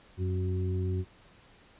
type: harmonic tone with a mistuned harmonic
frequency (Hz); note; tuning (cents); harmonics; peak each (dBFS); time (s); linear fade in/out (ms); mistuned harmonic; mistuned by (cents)
92.5; F#2; 0; 1 / 2 / 3 / 4; -28 / -39 / -43 / -37; 0.17-1.05; 50; 3; -39
effects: pink hiss -58 dBFS RMS until 1.79 s + resampled to 8000 Hz